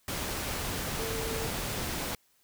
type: tone in noise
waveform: sine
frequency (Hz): 448.7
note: A4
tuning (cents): +34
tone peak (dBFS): -36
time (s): 0.99-1.47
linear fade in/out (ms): 2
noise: pink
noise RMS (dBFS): -34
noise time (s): 0.08-2.15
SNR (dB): -5
effects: white hiss -68 dBFS RMS until 2.43 s